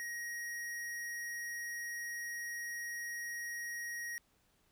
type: tone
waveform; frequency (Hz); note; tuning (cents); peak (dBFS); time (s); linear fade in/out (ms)
square; 1888; A#6; +22; -40; 0-4.18; 0
effects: pink hiss -73 dBFS RMS until 4.71 s